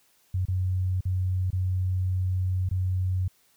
sine tone with dropouts, 92.5 Hz, F#2, in tune, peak -23 dBFS, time 0.34-3.28 s, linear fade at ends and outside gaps 5 ms, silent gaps 0.454-0.483 / 1.008-1.053 / 1.505-1.529 / 2.69-2.711 s, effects white hiss -64 dBFS RMS until 3.56 s

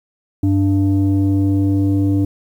sine tone pair together, 97.9 / 293.4 Hz, G2 / D4, -2 / -2 cents, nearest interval octave + perfect fifth, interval 1900 cents, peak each -13 dBFS, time 0.43-2.25 s, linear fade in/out 5 ms, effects tanh soft clip ceiling -9 dBFS + 8-bit

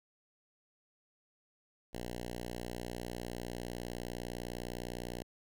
5% pulse tone with notch filter, 59.9 Hz, A#1, 48 cents sharp, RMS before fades -42 dBFS, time 1.93-5.23 s, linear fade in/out 10 ms, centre 1300 Hz, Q 1.2, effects none

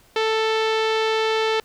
sawtooth tone with low-pass filter, 441.3 Hz, A4, 5 cents sharp, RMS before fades -21 dBFS, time 0.16-1.6 s, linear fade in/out 2 ms, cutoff 3700 Hz, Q 1.7, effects pink hiss -55 dBFS RMS until 1.64 s

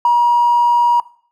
triangle tone with tanh clipping, 956 Hz, A#5, 43 cents sharp, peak -8 dBFS, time 0.05-1 s, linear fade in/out 2 ms, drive 1 dB, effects noise-tail reverb RT60 0.5 s tail -19 dB re dry

